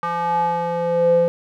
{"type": "tone with band-pass filter sweep", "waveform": "square", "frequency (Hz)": 171.2, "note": "F3", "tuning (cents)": -34, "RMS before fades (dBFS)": -19, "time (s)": [0.03, 1.28], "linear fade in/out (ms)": 0, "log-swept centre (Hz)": [1100, 460], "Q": 5.8, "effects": []}